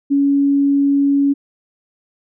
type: tone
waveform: sine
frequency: 280.5 Hz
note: C#4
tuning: 21 cents sharp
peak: -11 dBFS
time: 0.1-1.34 s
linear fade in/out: 20 ms
effects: none

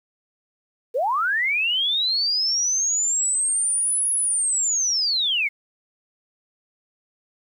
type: linear two-way sweep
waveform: sine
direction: up then down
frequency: 440 to 10548 to 2103 Hz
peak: -19 dBFS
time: 0.94-5.49 s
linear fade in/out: 20 ms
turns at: 4.12 s
effects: 9-bit

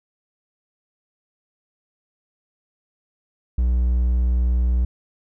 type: tone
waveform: triangle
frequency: 61 Hz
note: B1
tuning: 21 cents flat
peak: -14 dBFS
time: 3.58-4.85 s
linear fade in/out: 5 ms
effects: none

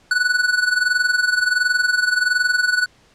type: tone with amplitude modulation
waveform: square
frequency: 1480 Hz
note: F#6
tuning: in tune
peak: -13 dBFS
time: 0.11-2.86 s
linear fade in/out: 2 ms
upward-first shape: sine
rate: 21.4 Hz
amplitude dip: 75%
effects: pink hiss -54 dBFS RMS until 3.14 s + low-pass 7000 Hz 12 dB/octave

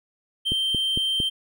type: tone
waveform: triangle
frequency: 3136 Hz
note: G7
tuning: in tune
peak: -20 dBFS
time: 0.45-1.3 s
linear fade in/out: 20 ms
type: click train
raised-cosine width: 3 ms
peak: -16 dBFS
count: 4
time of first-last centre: 0.52-1.202 s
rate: 4.4 Hz
effects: none

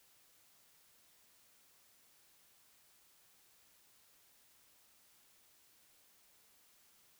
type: silence
effects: white hiss -68 dBFS RMS until 7.19 s

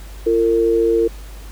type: tone pair together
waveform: sine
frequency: 341.3 / 455.6 Hz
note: F4 / A#4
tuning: -40 / -40 cents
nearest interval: perfect fourth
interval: 500 cents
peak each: -17 / -14 dBFS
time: 0.26-1.08 s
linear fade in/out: 10 ms
effects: added 50 Hz sine -32 dBFS peak until 1.51 s + pink hiss -43 dBFS RMS until 1.51 s

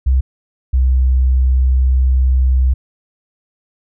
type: tone pair in turn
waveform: sine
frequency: 65.1 / 64.32 Hz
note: C2 / C2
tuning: -8 / -29 cents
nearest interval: unison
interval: 21 cents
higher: first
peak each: -9 dBFS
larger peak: neither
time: 0.06-0.21 / 0.73-2.74 s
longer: second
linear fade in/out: 10 ms
effects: none

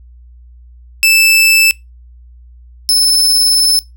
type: tone pair in turn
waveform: sawtooth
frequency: 2637 / 5253 Hz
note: E7 / E8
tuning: 0 / -7 cents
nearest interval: octave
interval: 1193 cents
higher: second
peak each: -3 / -5 dBFS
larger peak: first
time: 1.03-1.71 / 2.89-3.79 s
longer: second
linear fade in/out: 0 ms
effects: noise-tail reverb RT60 0.2 s tail -23 dB re dry + added 60 Hz sine -36 dBFS peak until 3.96 s

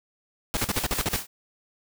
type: noise bursts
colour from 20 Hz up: pink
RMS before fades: -25 dBFS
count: 9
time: 0.54-1.161 s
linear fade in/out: 0 ms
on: 29 ms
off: 45 ms
type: noise with tremolo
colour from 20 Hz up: white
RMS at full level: -31 dBFS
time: 0.56-1.27 s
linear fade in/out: 20 ms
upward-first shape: sine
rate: 5.4 Hz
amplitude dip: 80%
effects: none

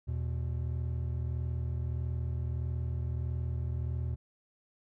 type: tone pair together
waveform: triangle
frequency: 79.52 / 121.1 Hz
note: D#2 / B2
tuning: +38 / -34 cents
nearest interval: perfect fifth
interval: 728 cents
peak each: -31 / -33 dBFS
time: 0.07-4.16 s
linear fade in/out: 20 ms
effects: none

